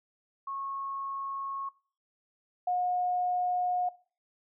sine tone pair in turn, 1095 / 721.4 Hz, C#6 / F#5, -22 / -44 cents, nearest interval perfect fifth, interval 722 cents, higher first, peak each -34 / -26 dBFS, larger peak second, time 0.47-1.69 / 2.67-3.89 s, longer neither, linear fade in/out 5 ms, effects noise-tail reverb RT60 0.4 s tail -20 dB re dry

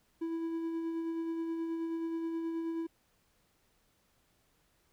triangle tone with tremolo, 329.6 Hz, E4, in tune, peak -30 dBFS, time 0.21-2.87 s, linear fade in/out 10 ms, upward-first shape sine, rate 9.4 Hz, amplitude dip 30%, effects pink hiss -72 dBFS RMS until 4.92 s

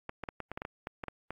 clicks, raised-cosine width 0.5 ms, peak -22 dBFS, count 12, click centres 0.094 / 0.237 / 0.288 / 0.403 / 0.516 / 0.575 / 0.619 / 0.651 / 0.871 / 1.038 / 1.083 / 1.306 s, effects AAC 48 kbps

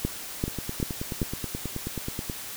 two click trains, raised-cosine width 3 ms, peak -12 / -18 dBFS, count 4 / 18, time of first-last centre 0.05-1.217 / 0.48-2.298 s, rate 2.57 / 9.35 Hz, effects white hiss -38 dBFS RMS until 2.56 s

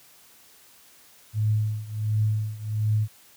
sine tone with tremolo, 107.4 Hz, A2, 41 cents flat, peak -18 dBFS, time 1.33-3.08 s, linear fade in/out 50 ms, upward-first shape triangle, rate 1.4 Hz, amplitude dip 90%, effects white hiss -54 dBFS RMS until 3.36 s + high-pass 60 Hz 12 dB/octave

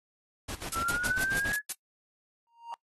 pink noise with tremolo, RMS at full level -37 dBFS, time 0.48-1.55 s, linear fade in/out 10 ms, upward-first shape square, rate 7.2 Hz, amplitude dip 80%
blue noise bursts, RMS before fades -31 dBFS, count 7, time 0.72-1.724 s, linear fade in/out 2 ms, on 32 ms, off 130 ms
sine linear sweep, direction up, 1325 to 1711 Hz, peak -28 dBFS, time 0.73-1.62 s, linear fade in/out 50 ms
triangle tone with exponential growth, 932.3 Hz, A#5, in tune, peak -31 dBFS, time 2.47-2.74 s, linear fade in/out 0 ms, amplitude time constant 57 ms
effects noise-tail reverb RT60 0.1 s tail -23 dB re dry + AAC 32 kbps

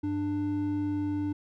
triangle tone pair together, 98.5 / 296.3 Hz, G2 / D4, +9 / +15 cents, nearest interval octave + perfect fifth, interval 1906 cents, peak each -33 / -26 dBFS, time 0.03-1.33 s, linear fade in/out 10 ms, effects none

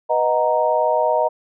sine chord, B major seventh, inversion none, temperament equal, 493.9 / 622.3 / 740 / 932.3 Hz, B4 / D#5 / F#5 / A#5, 0 / 0 / 0 / 0 cents, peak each -23 / -18 / -24 / -20 dBFS, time 0.09-1.29 s, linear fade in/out 20 ms, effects none

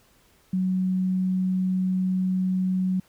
sine tone, 185.8 Hz, F#3, 7 cents sharp, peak -21 dBFS, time 0.53-3 s, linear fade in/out 5 ms, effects pink hiss -60 dBFS RMS until 3.08 s

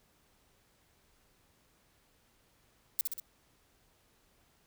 violet noise with echo, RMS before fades -29 dBFS, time 2.99-3.01 s, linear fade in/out 0 ms, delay 63 ms, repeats 3, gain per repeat -4 dB, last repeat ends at 3.199 s, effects pink hiss -69 dBFS RMS until 4.66 s

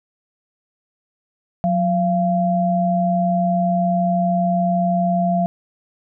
sine tone pair together, 181.3 / 686.7 Hz, F#3 / F5, -35 / -29 cents, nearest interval octave + major seventh, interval 2306 cents, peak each -18 dBFS, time 1.64-5.46 s, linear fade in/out 0 ms, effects none

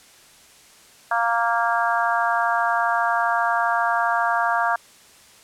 harmonic tone, 232.5 Hz, A#3, 4 cents flat, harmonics 3 / 4 / 5 / 6 / 7, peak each -23 / -24 / -25 / -26 / -26 dBFS, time 1.11-4.76 s, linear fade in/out 5 ms, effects white hiss -50 dBFS RMS until 5.43 s + low-pass 10000 Hz 12 dB/octave

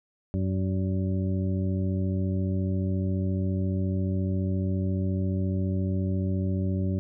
harmonic tone with a mistuned harmonic, 94.4 Hz, F#2, 35 cents sharp, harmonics 1 / 2 / 3 / 4 / 6, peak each -26 / -29 / -35 / -38 / -41 dBFS, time 0.34-6.99 s, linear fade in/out 0 ms, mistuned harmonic 6, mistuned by +22 cents, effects none

